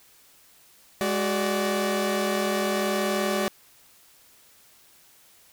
sawtooth tone cluster, 207.5 / 374.4 / 583 Hz, G#3 / F#4 / D5, -1 / +20 / -13 cents, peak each -24 dBFS, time 1.01-3.48 s, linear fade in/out 0 ms, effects white hiss -56 dBFS RMS until 5.52 s

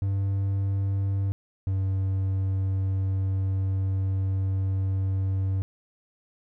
triangle tone pair in turn, 98 / 95.87 Hz, G2 / G2, 0 / -38 cents, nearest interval unison, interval 38 cents, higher first, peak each -21 dBFS, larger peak neither, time 0.02-1.32 / 1.67-5.62 s, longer second, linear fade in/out 0 ms, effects none

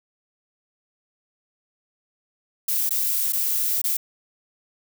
violet noise with dropouts, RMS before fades -23 dBFS, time 2.68-3.97 s, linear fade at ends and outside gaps 5 ms, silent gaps 2.893-2.907 / 3.324-3.331 / 3.817-3.84 s, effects none

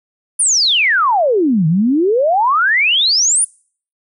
sine exponential two-way sweep, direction down then up, 10000 to 151.7 to 10000 Hz, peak -10 dBFS, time 0.39-3.45 s, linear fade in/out 10 ms, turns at 1.67 s, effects noise-tail reverb RT60 0.5 s tail -26 dB re dry

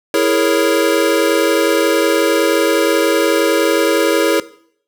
square chord, A# half-diminished seventh, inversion second, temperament equal, 329.6 / 415.3 / 466.2 / 554.4 Hz, E4 / G#4 / A#4 / C#5, 0 / 0 / 0 / 0 cents, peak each -18 dBFS, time 0.14-4.4 s, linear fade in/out 2 ms, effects noise-tail reverb RT60 0.6 s tail -18 dB re dry

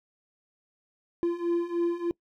triangle beating tone pair, 341 / 344.3 Hz, F4 / F4, -41 / -25 cents, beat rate 3.3 Hz, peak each -28 / -25 dBFS, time 1.23-2.11 s, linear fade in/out 0 ms, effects noise-tail reverb RT60 0.1 s tail -24 dB re dry

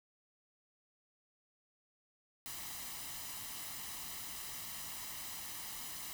white noise with comb filter, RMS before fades -45 dBFS, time 2.46-6.13 s, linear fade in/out 0 ms, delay 1 ms, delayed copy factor +0.55, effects none

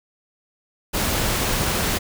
pink noise, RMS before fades -22 dBFS, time 0.93-1.99 s, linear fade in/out 20 ms, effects none

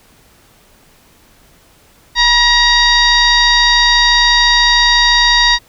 sine tone with frequency modulation, 2830 Hz, F7, 22 cents sharp, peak -7 dBFS, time 2.15-5.59 s, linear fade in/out 50 ms, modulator 931 Hz, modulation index 2.2, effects pink hiss -48 dBFS RMS until 5.68 s

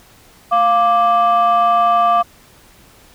sine tone pair together, 698.5 / 1174.7 Hz, F5 / D6, 0 / 0 cents, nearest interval major sixth, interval 900 cents, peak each -11 dBFS, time 0.51-2.23 s, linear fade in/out 20 ms, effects tanh soft clip ceiling -7 dBFS + pink hiss -47 dBFS RMS until 3.14 s

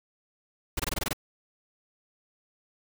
pink noise bursts, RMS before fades -29 dBFS, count 8, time 0.77-1.132 s, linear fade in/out 5 ms, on 26 ms, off 22 ms, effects none

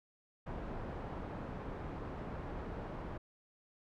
pink low-pass noise, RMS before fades -43 dBFS, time 0.46-3.18 s, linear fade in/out 10 ms, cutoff 1100 Hz, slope 12 dB/octave, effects none

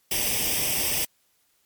white noise with comb filter, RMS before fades -25 dBFS, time 0.11-1.05 s, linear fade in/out 5 ms, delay 0.36 ms, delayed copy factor +0.75, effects white hiss -67 dBFS RMS until 1.65 s + MP3 96 kbps

